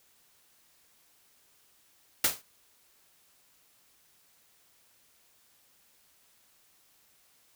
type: noise with exponential decay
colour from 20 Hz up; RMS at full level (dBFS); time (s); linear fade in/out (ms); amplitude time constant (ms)
white; -20; 2.24-2.42; 5; 39
effects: white hiss -65 dBFS RMS until 7.55 s